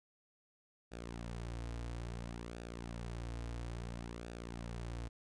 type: tone with flanger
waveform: sawtooth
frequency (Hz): 58.27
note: A#1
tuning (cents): 0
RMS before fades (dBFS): -44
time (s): 0.91-5.09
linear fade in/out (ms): 20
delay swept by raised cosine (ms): 0.95 to 5.35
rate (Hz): 0.59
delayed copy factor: -0.6
effects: resampled to 22050 Hz